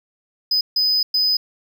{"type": "tone bursts at uneven times", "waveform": "triangle", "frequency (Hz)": 5010, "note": "D#8", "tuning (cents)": 11, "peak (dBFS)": -14, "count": 3, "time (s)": [[0.51, 0.61], [0.76, 1.03], [1.14, 1.37]], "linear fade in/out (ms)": 5, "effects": []}